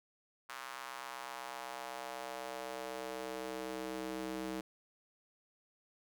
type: tone with high-pass filter sweep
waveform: square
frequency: 64 Hz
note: C2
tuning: 38 cents flat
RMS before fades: -43 dBFS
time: 0.49-4.61 s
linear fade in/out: 5 ms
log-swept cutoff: 1200 to 280 Hz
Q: 1.8
effects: none